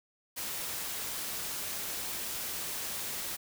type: noise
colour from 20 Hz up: white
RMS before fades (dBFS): -37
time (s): 0.36-3.37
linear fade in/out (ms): 20
effects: none